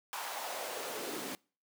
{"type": "noise with high-pass filter sweep", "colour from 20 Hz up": "pink", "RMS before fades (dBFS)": -40, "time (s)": [0.13, 1.35], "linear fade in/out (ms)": 0, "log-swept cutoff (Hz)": [960, 280], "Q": 2.3, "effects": ["noise-tail reverb RT60 0.4 s tail -26 dB re dry"]}